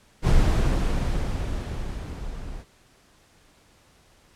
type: noise with level ramp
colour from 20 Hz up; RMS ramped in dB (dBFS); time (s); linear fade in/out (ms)
brown; -17 to -37; 0.22-2.65; 50
effects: pink hiss -58 dBFS RMS until 4.35 s + low-pass 10000 Hz 12 dB/octave